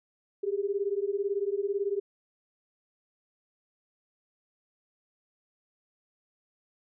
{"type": "beating tone pair", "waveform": "sine", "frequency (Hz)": [392, 410], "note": ["G4", "G#4"], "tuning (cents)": [0, -22], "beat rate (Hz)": 18, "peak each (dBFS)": -30, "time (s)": [0.43, 2], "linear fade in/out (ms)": 10, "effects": []}